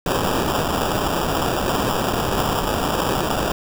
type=noise with sample-and-hold; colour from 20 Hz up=white; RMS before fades=-21 dBFS; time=0.06-3.52 s; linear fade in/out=2 ms; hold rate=2100 Hz; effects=none